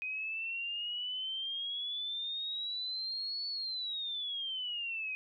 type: exponential two-way sweep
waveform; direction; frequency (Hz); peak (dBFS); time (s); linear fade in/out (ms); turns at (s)
sine; up then down; 2500 to 4459 to 2500; -35; 0.02-5.15; 0; 3.48
effects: none